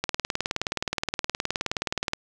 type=click train; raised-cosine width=0.2 ms; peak=-8 dBFS; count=41; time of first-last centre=0.04-2.134 s; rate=19.1 Hz; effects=none